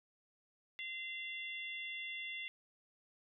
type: harmonic tone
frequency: 689 Hz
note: F5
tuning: 24 cents flat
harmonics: 3 / 4 / 5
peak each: -44 / -46 / -48 dBFS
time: 0.79-2.48 s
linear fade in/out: 0 ms
effects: none